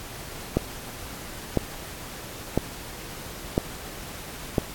click train, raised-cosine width 2 ms, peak -6 dBFS, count 5, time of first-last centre 0.57-4.582 s, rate 0.997 Hz, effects pink hiss -39 dBFS RMS until 4.74 s + AAC 64 kbps

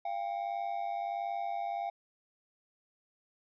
triangle ring-modulated tone, 743 Hz, F#5, 7 cents sharp, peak -28 dBFS, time 0.05-1.9 s, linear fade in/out 5 ms, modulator 50.7 Hz, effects resampled to 11025 Hz

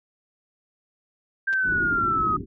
sine exponential sweep, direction down, 1588 to 1244.5 Hz, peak -20 dBFS, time 1.47-2.37 s, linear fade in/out 10 ms
clicks, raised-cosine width 0.2 ms, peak -23 dBFS, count 2, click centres 1.529 / 1.536 s
white low-pass noise, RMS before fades -32 dBFS, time 1.63-2.46 s, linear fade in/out 50 ms, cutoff 400 Hz, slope 96 dB/octave
effects none

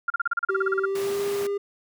sine tone bursts, 1396.9 Hz, F6, in tune, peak -20 dBFS, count 14, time 0.08-0.856 s, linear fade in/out 5 ms, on 22 ms, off 36 ms
triangle tone with pitch glide, 385.4 to 402.5 Hz, G4 to G4, -29 to +46 cents, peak -22 dBFS, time 0.49-1.58 s, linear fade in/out 10 ms, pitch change +75 cents, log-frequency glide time 0.78-1.21 s
pink high-pass noise, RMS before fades -37 dBFS, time 0.95-1.47 s, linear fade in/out 5 ms, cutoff 180 Hz, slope 12 dB/octave
effects none

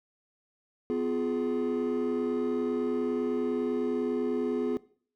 triangle chord, F diminished, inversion second, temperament just, 251.4 / 349.2 / 419.1 Hz, Cb4 / F4 / Ab4, +31 / 0 / +16 cents, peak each -28 / -30 / -27 dBFS, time 0.9-4.77 s, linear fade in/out 0 ms, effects noise-tail reverb RT60 0.5 s tail -20 dB re dry + tanh soft clip ceiling -20 dBFS

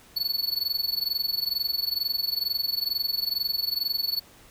square tone with amplitude modulation, 4435 Hz, C#8, in tune, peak -22 dBFS, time 0.16-4.2 s, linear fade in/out 10 ms, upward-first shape sine, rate 22.2 Hz, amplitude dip 90%, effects pink hiss -53 dBFS RMS until 4.5 s

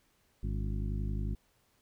harmonic tone with a mistuned harmonic, 51.1 Hz, G#1, 27 cents flat, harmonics 1 / 2 / 3 / 4 / 5 / 6 / 7, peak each -33 / -37 / -42 / -42 / -48 / -56 / -51 dBFS, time 0.43-1.35 s, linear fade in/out 5 ms, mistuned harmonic 5, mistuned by +120 cents, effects pink hiss -71 dBFS RMS until 1.81 s

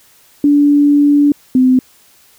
sine tone pair in turn, 289.3 / 256.4 Hz, D4 / C4, -26 / -35 cents, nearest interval major second, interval 209 cents, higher first, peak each -6 dBFS, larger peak neither, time 0.44-1.32 / 1.55-1.79 s, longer first, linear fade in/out 2 ms, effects white hiss -48 dBFS RMS until 2.38 s

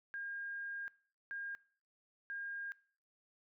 sine tone bursts at uneven times, 1615 Hz, G#6, 49 cents flat, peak -40 dBFS, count 3, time 0.14-0.88 / 1.31-1.55 / 2.3-2.72 s, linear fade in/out 0 ms, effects noise-tail reverb RT60 0.5 s tail -22 dB re dry

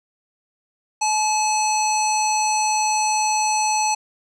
square tone with low-pass filter, 859 Hz, A5, 42 cents flat, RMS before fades -20 dBFS, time 1.01-3.95 s, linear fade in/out 10 ms, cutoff 6900 Hz, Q 8.7, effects none

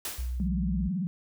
white noise with exponential decay, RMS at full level -32 dBFS, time 0.05-0.48 s, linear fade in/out 1 ms, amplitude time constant 92 ms
sine tone, 61.74 Hz, B1, in tune, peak -29 dBFS, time 0.18-0.89 s, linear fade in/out 10 ms
sine tone with vibrato, 183 Hz, F#3, 19 cents flat, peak -27 dBFS, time 0.4-1.07 s, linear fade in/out 0 ms, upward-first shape triangle, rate 18 Hz, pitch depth 230 cents each way
effects none

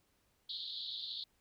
pink band-pass noise, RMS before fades -43 dBFS, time 0.49-1.24 s, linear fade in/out 5 ms, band 3400 to 4400 Hz, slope 96 dB/octave, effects pink hiss -75 dBFS RMS until 1.4 s

